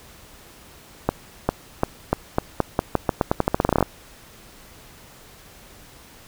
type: accelerating click train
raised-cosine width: 1 ms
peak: -3 dBFS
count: 22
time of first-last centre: 1.09-3.827 s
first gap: 400 ms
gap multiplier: 0.86
effects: pink hiss -47 dBFS RMS until 6.27 s